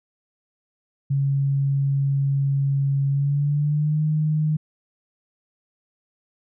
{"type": "tone with pitch glide", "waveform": "sine", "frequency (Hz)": [138.59, 153.78], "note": ["C#3", "D#3"], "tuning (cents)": [0, -20], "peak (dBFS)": -18, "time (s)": [1.1, 4.57], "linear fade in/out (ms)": 10, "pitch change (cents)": 180, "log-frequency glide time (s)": [3.08, 4.03], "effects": []}